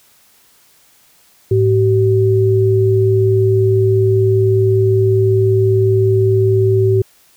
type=tone pair together; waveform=sine; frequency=107.8 / 382.5 Hz; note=A2 / G4; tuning=-35 / -42 cents; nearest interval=octave + minor seventh; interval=2193 cents; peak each=-12 dBFS; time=1.51-7.02 s; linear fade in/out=5 ms; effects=white hiss -51 dBFS RMS until 7.36 s